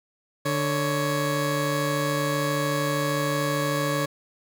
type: tone pair together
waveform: 20% pulse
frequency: 147.53 / 557 Hz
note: D3 / C#5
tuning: +8 / +8 cents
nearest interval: octave + major seventh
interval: 2300 cents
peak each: -21 dBFS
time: 0.45-4.06 s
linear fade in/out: 10 ms
effects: none